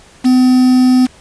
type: tone with quantisation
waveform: triangle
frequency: 254 Hz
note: B3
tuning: 49 cents sharp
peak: -4 dBFS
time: 0.24-1.07 s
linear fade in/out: 20 ms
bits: 4
effects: pink hiss -43 dBFS RMS until 1.2 s + resampled to 22050 Hz